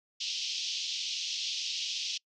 pink band-pass noise, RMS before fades -35 dBFS, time 0.2-2.18 s, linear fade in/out 10 ms, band 2800 to 6000 Hz, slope 48 dB/octave, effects noise-tail reverb RT60 0.1 s tail -26 dB re dry

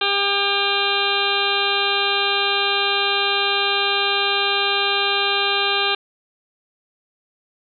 harmonic tone, 400 Hz, G4, 35 cents sharp, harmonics 1 / 2 / 3 / 4 / 6 / 7 / 8 / 9 / 10, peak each -26 / -26 / -26 / -26 / -26 / -26 / -26 / -26 / -26 dBFS, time 0.01-5.95 s, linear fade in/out 5 ms, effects none

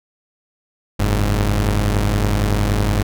sawtooth tone pair together, 46.55 / 103.83 Hz, F#1 / G#2, +11 / 0 cents, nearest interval octave + major second, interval 1389 cents, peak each -14 dBFS, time 0.99-3.03 s, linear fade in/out 10 ms, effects none

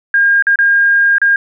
sine tone with dropouts, 1615 Hz, G#6, 49 cents flat, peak -7 dBFS, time 0.14-1.36 s, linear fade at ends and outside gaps 2 ms, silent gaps 0.424-0.468 / 0.558-0.588 / 1.183-1.216 s, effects none

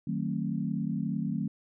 sine chord, D# diminished seventh, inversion none, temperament just, 155.56 / 186.68 / 224 / 268.8 Hz, D#3 / F#3 / A3 / C4, 0 / +16 / +31 / +47 cents, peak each -34 / -33 / -33 / -37 dBFS, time 0.07-1.48 s, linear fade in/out 5 ms, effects none

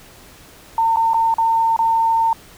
sine tone with dropouts, 907 Hz, A#5, 48 cents flat, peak -13 dBFS, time 0.78-2.33 s, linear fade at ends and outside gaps 2 ms, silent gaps 0.961-0.969 / 1.135-1.143 / 1.341-1.383 / 1.764-1.79 s, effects pink hiss -44 dBFS RMS until 2.57 s

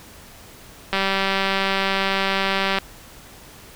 click train, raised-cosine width 0.3 ms, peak -5 dBFS, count 361, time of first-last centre 0.93-2.786 s, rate 194 Hz, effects pink hiss -44 dBFS RMS until 3.75 s

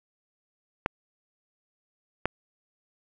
clicks, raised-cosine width 0.5 ms, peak -9 dBFS, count 2, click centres 0.861 / 2.256 s, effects none

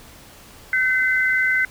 sine tone pair together, 1532 / 2045 Hz, G6 / C7, -40 / -40 cents, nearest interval perfect fourth, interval 500 cents, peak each -19 dBFS, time 0.73-1.65 s, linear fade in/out 2 ms, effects pink hiss -45 dBFS RMS until 1.7 s

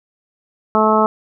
harmonic tone, 216.6 Hz, A3, 27 cents flat, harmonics 1 / 2 / 3 / 4 / 5 / 6, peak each -18 / -18 / -18 / -18 / -18 / -18 dBFS, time 0.75-1.06 s, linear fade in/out 0 ms, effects none

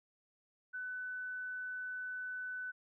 sine tone, 1500 Hz, F#6, 23 cents sharp, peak -39 dBFS, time 0.73-2.72 s, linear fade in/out 20 ms, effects none

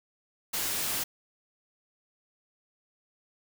white noise, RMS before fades -31 dBFS, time 0.53-1.04 s, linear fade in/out 10 ms, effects none

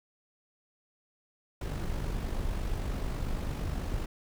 brown noise with amplitude modulation, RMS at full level -31 dBFS, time 1.61-4.06 s, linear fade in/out 5 ms, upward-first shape sine, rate 49 Hz, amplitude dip 40%, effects none

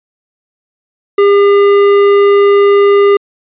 sine tone with tanh clipping, 403 Hz, G4, 48 cents sharp, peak -6 dBFS, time 1.18-3.17 s, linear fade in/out 5 ms, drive 13 dB, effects resampled to 8000 Hz

